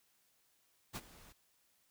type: noise with ADSR envelope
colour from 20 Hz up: pink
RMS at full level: -41 dBFS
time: 0.93-1.33 s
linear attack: 30 ms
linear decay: 43 ms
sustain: -18 dB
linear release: 15 ms
effects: white hiss -74 dBFS RMS until 1.9 s